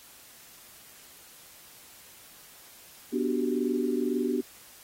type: chord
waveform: sine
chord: G major seventh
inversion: first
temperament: equal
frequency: 246.9 / 293.7 / 370 / 392 Hz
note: B3 / D4 / F#4 / G4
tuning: 0 / 0 / 0 / 0 cents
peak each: -29 / -31 / -31 / -32 dBFS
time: 3.12-4.42 s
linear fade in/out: 20 ms
effects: white hiss -52 dBFS RMS until 4.83 s + AAC 48 kbps